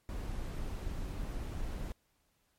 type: noise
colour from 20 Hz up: brown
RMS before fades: -38 dBFS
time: 0.09-1.92 s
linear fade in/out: 0 ms
effects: pink hiss -75 dBFS RMS until 2.58 s + MP3 64 kbps